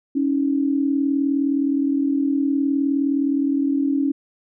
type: tone pair together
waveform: sine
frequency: 277.2 / 316.6 Hz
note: C#4 / D#4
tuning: 0 / +30 cents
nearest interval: major second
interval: 230 cents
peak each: -18 / -24 dBFS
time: 0.15-4.12 s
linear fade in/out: 10 ms
effects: none

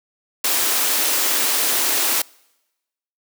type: high-pass noise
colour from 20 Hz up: white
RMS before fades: -19 dBFS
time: 0.44-2.22 s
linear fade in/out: 5 ms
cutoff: 240 Hz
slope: 96 dB/octave
effects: noise-tail reverb RT60 1.0 s tail -26 dB re dry

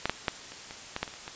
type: clicks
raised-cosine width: 0.3 ms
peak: -10 / -10 / -9 / -27 / -24 / -15 / -12 / -24 / -29 / -22 dBFS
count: 10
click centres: 0.056 / 0.096 / 0.282 / 0.52 / 0.709 / 0.964 / 1.03 / 1.078 / 1.139 / 1.279 s
effects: white hiss -44 dBFS RMS until 1.35 s + resampled to 16000 Hz

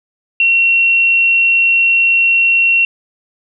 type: tone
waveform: sine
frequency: 2729 Hz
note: F7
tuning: 41 cents flat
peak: -8 dBFS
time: 0.4-2.85 s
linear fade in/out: 2 ms
effects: none

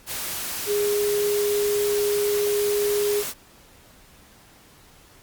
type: tone in noise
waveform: sine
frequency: 412.4 Hz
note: G#4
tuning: 12 cents flat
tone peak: -20 dBFS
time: 0.66-3.24 s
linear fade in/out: 50 ms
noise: white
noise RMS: -30 dBFS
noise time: 0.06-3.34 s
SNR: +7 dB
effects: pink hiss -52 dBFS RMS until 5.22 s + Opus 48 kbps

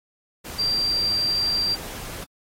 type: tone in noise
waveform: sine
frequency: 4717 Hz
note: D8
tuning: 7 cents sharp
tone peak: -20 dBFS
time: 0.58-1.76 s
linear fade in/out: 20 ms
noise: pink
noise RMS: -36 dBFS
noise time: 0.44-2.25 s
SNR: +13 dB
effects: AAC 48 kbps

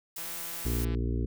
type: noise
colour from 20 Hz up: blue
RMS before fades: -38 dBFS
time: 0.16-0.85 s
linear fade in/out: 5 ms
type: click train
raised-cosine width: 0.3 ms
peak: -30 dBFS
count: 130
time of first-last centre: 0.18-0.948 s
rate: 168 Hz
type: harmonic tone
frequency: 58.8 Hz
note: A#1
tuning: 16 cents sharp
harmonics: 1 / 2 / 4 / 5 / 6 / 7 / 8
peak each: -29 / -33 / -37 / -39 / -41 / -41 / -48 dBFS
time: 0.65-1.26 s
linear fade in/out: 5 ms
effects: none

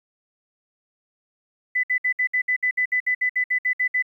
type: tone bursts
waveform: sine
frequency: 2000 Hz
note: B6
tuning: 21 cents sharp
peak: -18 dBFS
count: 16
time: 1.75-4.025 s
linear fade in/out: 10 ms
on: 85 ms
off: 61 ms
effects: 10-bit

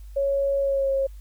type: tone with pitch glide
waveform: sine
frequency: 554.4 to 542.1 Hz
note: C#5 to C#5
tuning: 0 to -39 cents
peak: -20 dBFS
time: 0.16-1.07 s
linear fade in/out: 10 ms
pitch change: -39 cents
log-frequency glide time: 0.6-0.91 s
effects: added 50 Hz sine -38 dBFS peak until 1.2 s + white hiss -61 dBFS RMS until 1.2 s

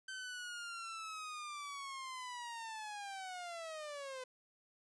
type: linear sweep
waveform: sawtooth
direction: down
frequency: 1547 to 505 Hz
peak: -40 dBFS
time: 0.08-4.24 s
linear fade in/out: 5 ms
effects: resampled to 22050 Hz

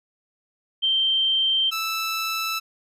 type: tone pair in turn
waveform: sine / 15% pulse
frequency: 3136 / 1318.5 Hz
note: G7 / E6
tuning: 0 / 0 cents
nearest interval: octave + minor third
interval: 1500 cents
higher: first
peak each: -18 dBFS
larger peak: neither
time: 0.82-1.71 / 1.71-2.6 s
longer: neither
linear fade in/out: 20 ms
effects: resampled to 32000 Hz

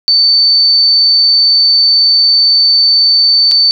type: tone with dropouts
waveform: sine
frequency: 4539 Hz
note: C#8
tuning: 40 cents sharp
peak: -5 dBFS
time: 0.08-3.71 s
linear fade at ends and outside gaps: 0 ms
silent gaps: 3.513-3.518 s
effects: none

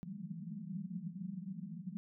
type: band-pass noise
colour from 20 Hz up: white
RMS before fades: -44 dBFS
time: 0.03-1.97 s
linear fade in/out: 0 ms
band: 160 to 210 Hz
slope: 96 dB/octave
effects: none

